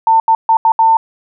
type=tone bursts at uneven times; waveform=sine; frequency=899 Hz; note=A5; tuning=37 cents sharp; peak=-6 dBFS; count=5; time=0.07-0.2 / 0.28-0.35 / 0.49-0.57 / 0.65-0.72 / 0.79-0.97 s; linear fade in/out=2 ms; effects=none